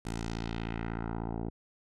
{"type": "tone with low-pass filter sweep", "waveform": "10% pulse", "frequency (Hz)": 56.5, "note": "A1", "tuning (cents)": 47, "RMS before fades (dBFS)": -36, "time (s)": [0.05, 1.5], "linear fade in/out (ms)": 5, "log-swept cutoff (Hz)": [9700, 550], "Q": 1.5, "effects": []}